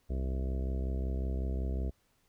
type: harmonic tone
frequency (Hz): 65.41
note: C2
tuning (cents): 0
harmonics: 1 / 2 / 3 / 4 / 5 / 6 / 7 / 8 / 9 / 10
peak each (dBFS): -31 / -43 / -43 / -46 / -48 / -47 / -50 / -53 / -57 / -51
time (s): 0.09-1.91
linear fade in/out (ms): 20
effects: pink hiss -72 dBFS RMS until 2.28 s